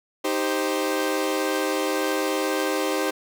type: chord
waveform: sawtooth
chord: C minor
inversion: first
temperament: equal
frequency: 311.1 / 392 / 523.3 Hz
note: Eb4 / G4 / C5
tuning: 0 / 0 / 0 cents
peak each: -23 dBFS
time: 0.24-3.11 s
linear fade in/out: 10 ms
effects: none